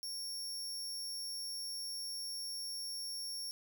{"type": "tone", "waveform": "sawtooth", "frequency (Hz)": 5500, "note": "F8", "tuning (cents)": -27, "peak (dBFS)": -37, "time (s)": [0.03, 3.51], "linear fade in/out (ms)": 0, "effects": []}